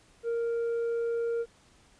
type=tone with tanh clipping; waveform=sine; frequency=465.6 Hz; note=A#4; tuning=2 cents flat; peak=-28 dBFS; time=0.23-1.46 s; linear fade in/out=50 ms; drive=3 dB; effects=pink hiss -61 dBFS RMS until 1.99 s + resampled to 22050 Hz